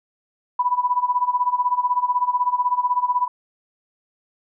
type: tone with tremolo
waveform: sine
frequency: 987.8 Hz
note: B5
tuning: in tune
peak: -14 dBFS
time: 0.59-3.28 s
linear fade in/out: 5 ms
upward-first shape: sine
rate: 16 Hz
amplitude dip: 85%
effects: none